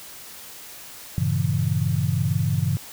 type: chord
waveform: sine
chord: G diminished seventh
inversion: none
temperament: equal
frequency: 98 / 116.54 / 138.59 / 164.81 Hz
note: G2 / Bb2 / Db3 / Fb3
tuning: 0 / 0 / 0 / 0 cents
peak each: -25 / -26 / -24 / -26 dBFS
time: 1.18-2.77 s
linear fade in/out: 0 ms
effects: white hiss -41 dBFS RMS until 2.92 s